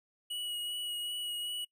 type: tone with vibrato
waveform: square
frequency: 2916 Hz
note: F#7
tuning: 26 cents flat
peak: -36 dBFS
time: 0.3-1.65 s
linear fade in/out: 10 ms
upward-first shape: sine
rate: 2.6 Hz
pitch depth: 15 cents each way
effects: noise-tail reverb RT60 0.1 s tail -22 dB re dry